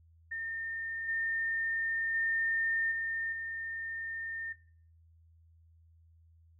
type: tone with level steps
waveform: sine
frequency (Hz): 1816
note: A#6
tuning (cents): -46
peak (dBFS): -35 / -30 / -28 / -32 / -36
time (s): 0.31-4.53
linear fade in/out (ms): 10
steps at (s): 1.08 / 2.14 / 2.91 / 3.32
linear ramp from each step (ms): 10
effects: noise-tail reverb RT60 0.5 s tail -17 dB re dry + added 82 Hz sine -59 dBFS peak until 6.59 s